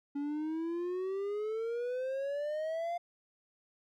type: exponential sweep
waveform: triangle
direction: up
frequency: 281.8 to 701 Hz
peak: -31 dBFS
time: 0.15-2.98 s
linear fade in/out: 10 ms
effects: none